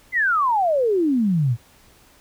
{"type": "exponential sweep", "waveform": "sine", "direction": "down", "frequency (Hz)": [2093, 110], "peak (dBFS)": -16, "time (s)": [0.12, 1.57], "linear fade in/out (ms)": 50, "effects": ["pink hiss -53 dBFS RMS until 2.2 s"]}